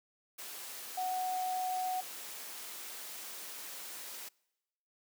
sine tone in noise, 740 Hz, F#5, in tune, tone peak -32 dBFS, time 0.97-2.01 s, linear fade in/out 10 ms, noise white, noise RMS -45 dBFS, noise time 0.38-4.29 s, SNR +10 dB, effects noise-tail reverb RT60 1.0 s tail -26 dB re dry + high-pass 300 Hz 12 dB/octave

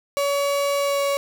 35% pulse tone with pitch glide, 565 to 561.1 Hz, C#5 to C#5, +33 to +21 cents, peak -18 dBFS, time 0.17-1.17 s, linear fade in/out 0 ms, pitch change -12 cents, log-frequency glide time 0.78-1.05 s, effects none

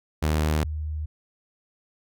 sawtooth / sine tone pair in turn, 77 / 76.71 Hz, D#2 / D#2, -17 / -24 cents, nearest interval unison, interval 7 cents, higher first, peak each -17 / -27 dBFS, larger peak first, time 0.22-0.64 / 0.64-1.06 s, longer neither, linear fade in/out 10 ms, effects none

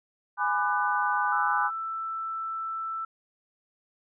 sine chord, G# half-diminished seventh, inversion none, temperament just, 830.6 / 996.7 / 1196.1 / 1495.1 Hz, G#5 / B5 / D6 / F#6, 0 / +16 / +31 / +18 cents, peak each -29 dBFS, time 0.37-1.71 s, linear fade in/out 50 ms
sine tone, 1326 Hz, E6, 10 cents sharp, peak -30 dBFS, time 1.32-3.05 s, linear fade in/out 5 ms
effects none

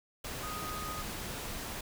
sine tone in noise, 1244.5 Hz, D#6, in tune, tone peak -40 dBFS, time 0.43-1.02 s, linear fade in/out 5 ms, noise pink, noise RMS -40 dBFS, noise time 0.24-1.81 s, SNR -3 dB, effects none

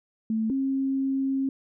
sine tone pair in turn, 221.1 / 269.2 Hz, A3 / C4, +9 / +49 cents, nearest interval minor third, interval 340 cents, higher second, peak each -23 dBFS, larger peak neither, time 0.3-0.5 / 0.5-1.49 s, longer second, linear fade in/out 2 ms, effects none

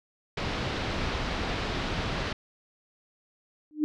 pink low-pass noise, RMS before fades -31 dBFS, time 0.37-2.33 s, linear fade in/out 5 ms, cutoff 4500 Hz, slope 24 dB/octave
sine tone with exponential growth, 302.9 Hz, D#4, 46 cents flat, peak -18 dBFS, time 3.71-3.84 s, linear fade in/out 0 ms, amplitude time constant 28 ms
effects none

